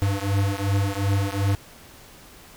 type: beating tone pair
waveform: square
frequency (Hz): 98 / 100.7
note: G2 / G2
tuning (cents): 0 / +47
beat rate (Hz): 2.7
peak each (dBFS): -24 / -25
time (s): 0.02-1.55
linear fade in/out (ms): 0
effects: pink hiss -47 dBFS RMS until 2.56 s